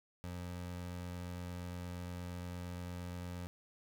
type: tone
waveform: 25% pulse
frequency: 88.6 Hz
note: F2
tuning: 25 cents sharp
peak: -38 dBFS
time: 0.24-3.47 s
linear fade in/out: 0 ms
effects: none